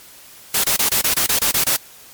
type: noise bursts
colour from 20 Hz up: white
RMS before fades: -17 dBFS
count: 10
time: 0.54-1.765 s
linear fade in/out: 5 ms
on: 100 ms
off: 25 ms
effects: white hiss -43 dBFS RMS until 2.13 s + MP3 96 kbps